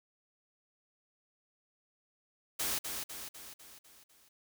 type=noise with echo; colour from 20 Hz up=white; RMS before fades=-34 dBFS; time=2.59-2.79 s; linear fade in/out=10 ms; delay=250 ms; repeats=6; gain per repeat=-5 dB; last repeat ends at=4.29 s; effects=none